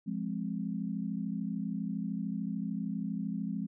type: chord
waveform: sine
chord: F minor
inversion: none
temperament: equal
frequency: 174.61 / 207.7 / 261.6 Hz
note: F3 / Ab3 / C4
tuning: 0 / 0 / 0 cents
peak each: -37 / -35 / -39 dBFS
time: 0.06-3.67 s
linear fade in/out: 20 ms
effects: none